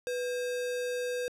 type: tone with sample-and-hold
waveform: sine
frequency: 493.9 Hz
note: B4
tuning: in tune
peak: -30 dBFS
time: 0.07-1.28 s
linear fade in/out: 0 ms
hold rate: 2100 Hz
effects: low-pass 11000 Hz 12 dB/octave